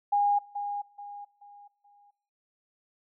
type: tone with echo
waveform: sine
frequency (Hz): 816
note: G#5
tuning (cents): -31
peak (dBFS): -21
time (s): 0.12-0.39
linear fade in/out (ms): 10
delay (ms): 430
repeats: 4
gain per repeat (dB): -9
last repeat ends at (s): 2.11
effects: noise-tail reverb RT60 0.7 s tail -22 dB re dry